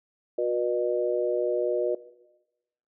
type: tone cluster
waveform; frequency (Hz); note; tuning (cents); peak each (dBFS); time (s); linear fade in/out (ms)
sine; 363.4 / 484.2 / 609; F#4 / B4 / D#5; -31 / -34 / -37; -28; 0.38-1.95; 5
effects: noise-tail reverb RT60 1.0 s tail -17 dB re dry